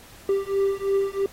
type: beating tone pair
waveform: triangle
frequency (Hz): 391.8 / 394.8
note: G4 / G4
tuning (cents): -1 / +12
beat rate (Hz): 3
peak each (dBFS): -22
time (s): 0.29-1.26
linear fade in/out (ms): 2
effects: pink hiss -48 dBFS RMS until 1.32 s + AAC 48 kbps